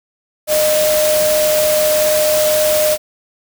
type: tone in noise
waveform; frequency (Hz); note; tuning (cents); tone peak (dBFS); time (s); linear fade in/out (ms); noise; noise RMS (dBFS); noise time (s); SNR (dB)
sine; 612; D#5; -29; -12; 0.47-2.98; 50; white; -19; 0.47-2.98; +4
effects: none